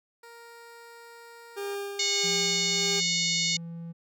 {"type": "tone", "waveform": "15% pulse", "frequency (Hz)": 467.2, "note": "A#4", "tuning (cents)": 4, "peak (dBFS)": -40, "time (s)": [0.23, 1.75], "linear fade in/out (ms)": 5}
{"type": "tone with tremolo", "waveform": "40% pulse", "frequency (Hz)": 401.6, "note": "G4", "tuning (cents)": 42, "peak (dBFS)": -30, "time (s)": [1.56, 3.01], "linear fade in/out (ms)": 20, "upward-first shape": "sine", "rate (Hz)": 1.6, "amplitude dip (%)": 50}
{"type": "harmonic tone", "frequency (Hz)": 730, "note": "F#5", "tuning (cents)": -24, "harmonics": [3, 4, 5, 6, 7, 8, 9, 10], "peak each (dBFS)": [-32, -35, -31, -30, -35, -36, -34, -35], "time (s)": [1.99, 3.57], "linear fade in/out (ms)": 5}
{"type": "tone with pitch glide", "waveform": "triangle", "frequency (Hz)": [174.61, 167.69], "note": ["F3", "E3"], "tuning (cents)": [0, 30], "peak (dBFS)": -34, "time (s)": [2.23, 3.93], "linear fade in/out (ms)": 20, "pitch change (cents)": -70, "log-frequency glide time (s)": [2.88, 3.35]}
{"effects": []}